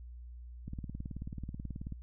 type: click train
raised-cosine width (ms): 5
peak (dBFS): -28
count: 24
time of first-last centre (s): 0.68-1.923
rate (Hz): 18.5
effects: added 60 Hz sine -45 dBFS peak until 2.02 s